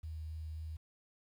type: tone with vibrato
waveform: sine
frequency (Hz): 79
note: D#2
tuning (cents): +27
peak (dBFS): -40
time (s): 0.03-0.77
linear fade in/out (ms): 10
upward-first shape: sine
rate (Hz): 3.7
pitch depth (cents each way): 10
effects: 11-bit